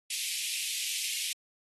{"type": "high-pass noise", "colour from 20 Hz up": "pink", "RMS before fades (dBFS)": -34, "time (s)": [0.1, 1.33], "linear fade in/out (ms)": 5, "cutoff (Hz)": 2300, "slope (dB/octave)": 48, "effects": ["AAC 32 kbps"]}